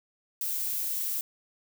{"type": "noise", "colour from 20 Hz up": "violet", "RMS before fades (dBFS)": -31, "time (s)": [0.41, 1.21], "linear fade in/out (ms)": 2, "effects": []}